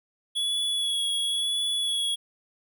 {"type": "tone with vibrato", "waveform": "square", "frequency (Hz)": 3373, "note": "G#7", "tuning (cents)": 26, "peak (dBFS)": -25, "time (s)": [0.35, 2.16], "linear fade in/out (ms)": 20, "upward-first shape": "sine", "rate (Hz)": 0.96, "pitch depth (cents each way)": 22, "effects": []}